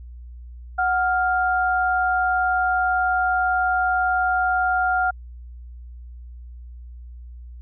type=tone pair together; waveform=sine; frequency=738.2 / 1400 Hz; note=F#5 / F6; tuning=-4 / +4 cents; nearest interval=major seventh; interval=1108 cents; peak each=-20 / -21 dBFS; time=0.78-5.11 s; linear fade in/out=10 ms; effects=added 60 Hz sine -36 dBFS peak until 7.61 s